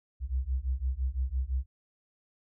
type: beating tone pair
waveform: sine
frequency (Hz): 61.9 / 67.8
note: B1 / C#2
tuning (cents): +5 / -38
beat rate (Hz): 5.9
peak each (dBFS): -31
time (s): 0.2-1.66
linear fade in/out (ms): 50
effects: none